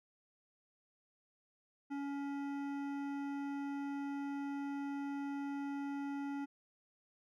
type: tone with hard clipping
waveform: triangle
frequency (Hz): 281.1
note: C#4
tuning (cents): +24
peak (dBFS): -40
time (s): 1.9-6.46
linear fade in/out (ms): 20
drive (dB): 17
effects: none